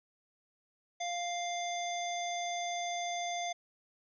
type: harmonic tone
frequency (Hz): 698.5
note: F5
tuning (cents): 0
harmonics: 1 / 3 / 5 / 7 / 9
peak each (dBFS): -35 / -42 / -43 / -53 / -44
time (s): 1-3.53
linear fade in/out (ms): 10
effects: none